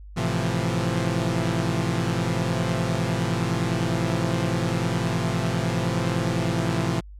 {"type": "chord", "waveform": "sawtooth", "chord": "F major seventh", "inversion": "first", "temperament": "equal", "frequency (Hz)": [110, 130.81, 164.81, 174.61], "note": ["A2", "C3", "E3", "F3"], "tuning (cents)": [0, 0, 0, 0], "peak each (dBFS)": -24, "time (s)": [0.16, 7.01], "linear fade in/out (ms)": 20, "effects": ["added 50 Hz sine -39 dBFS peak until 7.19 s", "low-pass 9000 Hz 12 dB/octave"]}